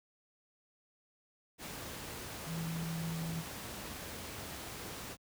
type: tone in noise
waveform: sine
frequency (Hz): 164.4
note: E3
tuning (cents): -4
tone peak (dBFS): -36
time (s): 2.46-3.44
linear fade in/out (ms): 50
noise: pink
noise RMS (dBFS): -44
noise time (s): 1.58-5.17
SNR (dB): +5
effects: high-pass 60 Hz 12 dB/octave